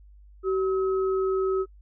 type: tone pair together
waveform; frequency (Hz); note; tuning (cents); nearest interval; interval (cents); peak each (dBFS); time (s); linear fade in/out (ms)
sine; 381.1 / 1282; G4 / E6; -49 / -49; octave + major sixth; 2100; -22 / -33; 0.43-1.66; 50
effects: noise-tail reverb RT60 0.1 s tail -25 dB re dry + added 50 Hz sine -48 dBFS peak until 1.81 s